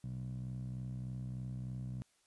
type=tone with band-pass filter; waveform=15% pulse; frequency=63.3 Hz; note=B1; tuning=43 cents sharp; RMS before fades=-42 dBFS; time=0.04-2.02 s; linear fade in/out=0 ms; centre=140 Hz; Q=3.2; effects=white hiss -73 dBFS RMS until 2.26 s + resampled to 24000 Hz